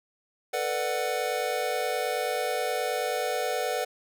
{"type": "chord", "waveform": "square", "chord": "B minor seventh", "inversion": "third", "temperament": "just", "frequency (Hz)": [444.5, 493.9, 592.7, 740.8], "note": ["A4", "B4", "D5", "F#5"], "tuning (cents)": [18, 0, 16, 2], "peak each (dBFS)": [-35, -32, -34, -32], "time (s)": [0.53, 3.85], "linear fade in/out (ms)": 10, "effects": []}